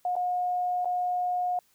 sine tone with dropouts, 720 Hz, F#5, 47 cents flat, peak -25 dBFS, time 0.05-1.59 s, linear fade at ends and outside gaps 2 ms, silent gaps 0.155-0.164 / 0.847-0.855 s, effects white hiss -66 dBFS RMS until 1.74 s

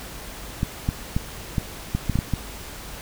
clicks, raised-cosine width 5 ms, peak -9 dBFS, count 9, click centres 0.631 / 0.889 / 1.165 / 1.582 / 1.95 / 2.097 / 2.156 / 2.189 / 2.337 s, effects added 50 Hz sine -43 dBFS peak until 3.01 s + pink hiss -38 dBFS RMS until 3.01 s

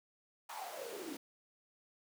pink noise with high-pass filter sweep, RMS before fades -45 dBFS, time 0.49-1.17 s, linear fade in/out 5 ms, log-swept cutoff 1000 to 270 Hz, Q 7.9, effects none

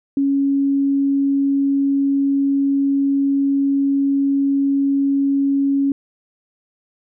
sine tone, 277.2 Hz, C#4, in tune, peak -14 dBFS, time 0.17-5.92 s, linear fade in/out 2 ms, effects none

